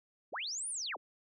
sine linear two-way sweep, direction up then down, 164.81 to 9956 to 164.81 Hz, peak -36 dBFS, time 0.32-0.97 s, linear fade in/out 20 ms, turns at 0.69 s, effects none

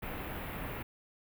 pink band-stop noise, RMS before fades -40 dBFS, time 0.02-0.83 s, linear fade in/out 10 ms, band 2700 to 14000 Hz, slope 24 dB/octave, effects none

